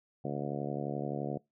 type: harmonic tone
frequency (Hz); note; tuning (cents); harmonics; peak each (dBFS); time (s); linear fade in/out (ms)
71.6; D2; -43; 2 / 3 / 4 / 5 / 6 / 7 / 8 / 9 / 10; -38 / -40 / -41 / -42 / -43 / -43 / -44 / -45 / -45; 0.24-1.38; 10
effects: noise-tail reverb RT60 0.2 s tail -24 dB re dry